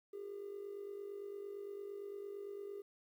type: tone with amplitude modulation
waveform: triangle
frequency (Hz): 402.8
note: G4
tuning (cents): +47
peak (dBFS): -37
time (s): 0.13-2.82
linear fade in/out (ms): 10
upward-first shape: sine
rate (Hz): 48.8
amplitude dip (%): 75
effects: tanh soft clip ceiling -39 dBFS + 12-bit